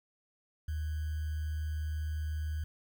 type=tone with sample-and-hold; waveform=sine; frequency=77.1 Hz; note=D#2; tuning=15 cents flat; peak=-32 dBFS; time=0.68-2.64 s; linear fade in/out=5 ms; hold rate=1575 Hz; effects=none